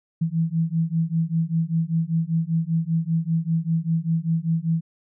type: beating tone pair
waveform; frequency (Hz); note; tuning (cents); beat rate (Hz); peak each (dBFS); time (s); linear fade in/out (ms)
sine; 161.5 / 166.6; E3 / E3; -35 / +19; 5.1; -23; 0.21-4.81; 10
effects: none